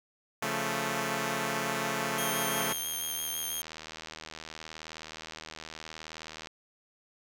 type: chord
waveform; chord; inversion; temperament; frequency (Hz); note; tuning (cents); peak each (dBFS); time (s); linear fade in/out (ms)
5% pulse; Db augmented; none; equal; 138.59 / 174.61 / 220; Db3 / F3 / A3; 0 / 0 / 0; -24 / -25 / -21; 0.42-2.73; 5
type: tone with vibrato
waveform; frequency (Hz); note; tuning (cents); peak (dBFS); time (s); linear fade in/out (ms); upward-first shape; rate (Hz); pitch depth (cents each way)
5% pulse; 3202; G7; +36; -25; 2.18-3.62; 5; sine; 6; 20
type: click train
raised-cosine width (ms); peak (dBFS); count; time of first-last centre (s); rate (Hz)
0.2; -24; 310; 2.57-6.472; 79.2
effects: none